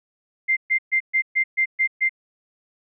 sine tone bursts, 2093 Hz, C7, in tune, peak -16 dBFS, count 8, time 0.48-2.094 s, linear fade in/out 20 ms, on 88 ms, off 130 ms, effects none

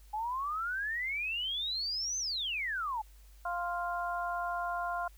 sine exponential two-way sweep, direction up then down, 830.6 to 6272 to 830.6 Hz, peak -32 dBFS, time 0.13-3.02 s, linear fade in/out 10 ms, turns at 2.18 s
harmonic tone, 349.2 Hz, F4, in tune, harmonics 2 / 3 / 4, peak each -35 / -37 / -38 dBFS, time 3.45-5.08 s, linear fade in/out 5 ms
effects added 50 Hz sine -53 dBFS peak until 5.17 s + white hiss -65 dBFS RMS until 5.17 s

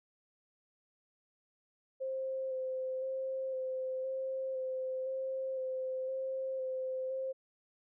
sine tone with vibrato, 523.3 Hz, C5, in tune, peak -34 dBFS, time 2-7.33 s, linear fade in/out 20 ms, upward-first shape square, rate 0.98 Hz, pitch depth 14 cents each way, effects none

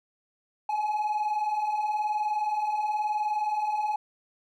triangle beating tone pair, 830.6 / 849.6 Hz, G#5 / G#5, 0 / +39 cents, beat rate 19 Hz, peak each -29 / -23 dBFS, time 0.69-3.96 s, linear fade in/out 5 ms, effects tanh soft clip ceiling -21 dBFS

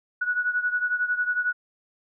sine beating tone pair, 1466 / 1477 Hz, F#6 / F#6, -16 / -3 cents, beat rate 11 Hz, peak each -24 / -28 dBFS, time 0.21-1.53 s, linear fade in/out 10 ms, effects none

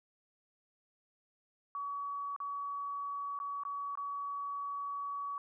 sine tone with dropouts, 1133 Hz, C#6, 37 cents sharp, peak -36 dBFS, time 1.75-5.38 s, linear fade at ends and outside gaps 1 ms, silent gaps 2.363-2.402 / 3.39-3.4 / 3.635-3.651 / 3.954-3.974 s, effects none

